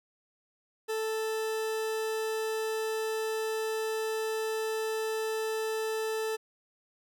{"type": "tone", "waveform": "40% pulse", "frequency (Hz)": 440, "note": "A4", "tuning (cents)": 0, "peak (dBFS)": -29, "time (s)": [0.88, 6.37], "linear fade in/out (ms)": 20, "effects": []}